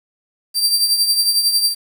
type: tone with tremolo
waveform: sawtooth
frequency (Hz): 4699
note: D8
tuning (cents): 0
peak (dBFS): -8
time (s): 0.54-1.75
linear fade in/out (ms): 50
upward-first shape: triangle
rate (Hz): 11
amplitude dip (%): 65
effects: 7-bit